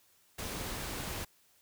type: noise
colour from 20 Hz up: pink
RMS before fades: -39 dBFS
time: 0.38-1.25 s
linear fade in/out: 10 ms
effects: white hiss -67 dBFS RMS until 1.61 s